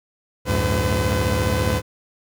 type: tone cluster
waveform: sawtooth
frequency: 73.8 / 93.4 / 108.1 / 507 Hz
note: D2 / F#2 / A2 / B4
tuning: +9 / +17 / -30 / +45 cents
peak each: -20 dBFS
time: 0.45-1.82 s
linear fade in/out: 50 ms
effects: none